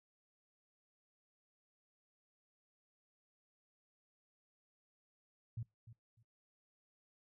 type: tone with echo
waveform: sine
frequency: 114.4 Hz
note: A#2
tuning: 32 cents flat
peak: -39 dBFS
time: 5.57-5.63 s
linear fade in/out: 5 ms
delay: 300 ms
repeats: 2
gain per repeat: -14 dB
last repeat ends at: 6.23 s
effects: noise-tail reverb RT60 0.2 s tail -24 dB re dry